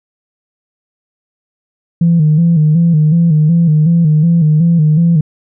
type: tone with vibrato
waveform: sine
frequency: 160.8 Hz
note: E3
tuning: 43 cents flat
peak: -5 dBFS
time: 2.01-5.21 s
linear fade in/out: 5 ms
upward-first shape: square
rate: 2.7 Hz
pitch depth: 85 cents each way
effects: tanh soft clip ceiling -2 dBFS